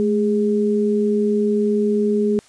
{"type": "tone pair together", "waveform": "sine", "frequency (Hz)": [214.2, 412.9], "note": ["A3", "G#4"], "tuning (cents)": [-46, -10], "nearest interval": "major seventh", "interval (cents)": 1136, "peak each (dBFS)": -18, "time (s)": [0, 2.39], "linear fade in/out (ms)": 0, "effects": ["white hiss -51 dBFS RMS until 2.48 s", "resampled to 22050 Hz"]}